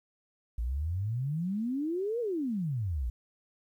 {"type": "exponential two-way sweep", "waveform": "sine", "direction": "up then down", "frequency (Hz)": [54.7, 492.2, 54.7], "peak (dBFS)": -29, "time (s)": [0.58, 3.1], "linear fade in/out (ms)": 5, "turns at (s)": 2.2, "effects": ["11-bit"]}